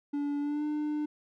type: tone with pitch glide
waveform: triangle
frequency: 288 to 299.9 Hz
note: D4 to D4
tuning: -34 to +36 cents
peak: -27 dBFS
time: 0.13-1.06 s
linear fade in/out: 10 ms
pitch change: +70 cents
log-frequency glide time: 0.4-0.65 s
effects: none